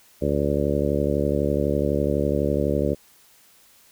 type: harmonic tone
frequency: 72 Hz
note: D2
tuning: 34 cents flat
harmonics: 1 / 2 / 3 / 4 / 5 / 6 / 7 / 8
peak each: -28 / -28 / -28 / -28 / -28 / -28 / -28 / -28 dBFS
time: 0.21-2.95 s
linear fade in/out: 20 ms
effects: white hiss -55 dBFS RMS until 3.91 s